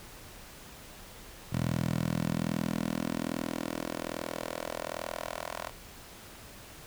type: tone with high-pass filter sweep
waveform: 10% pulse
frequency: 41.2 Hz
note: E1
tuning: in tune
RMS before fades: -34 dBFS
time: 1.52-5.7 s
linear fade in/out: 10 ms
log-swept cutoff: 120 to 780 Hz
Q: 1.8
effects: pink hiss -49 dBFS RMS until 6.86 s